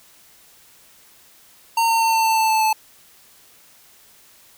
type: tone with pitch steps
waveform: square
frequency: 916 / 909.7 / 903.4 / 897.1 / 891 / 884.8 / 878.7 / 872.6 Hz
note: A#5 / A#5 / A5 / A5 / A5 / A5 / A5 / A5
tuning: -31 / -43 / +45 / +33 / +22 / +9 / -3 / -15 cents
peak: -16 dBFS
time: 1.77-2.73 s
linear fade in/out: 5 ms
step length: 120 ms
effects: white hiss -51 dBFS RMS until 4.57 s